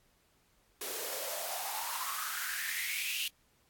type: noise with high-pass filter sweep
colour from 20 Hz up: white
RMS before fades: -37 dBFS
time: 0.81-3.28 s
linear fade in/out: 2 ms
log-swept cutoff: 380 to 3000 Hz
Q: 7.5
effects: pink hiss -70 dBFS RMS until 3.69 s + AAC 64 kbps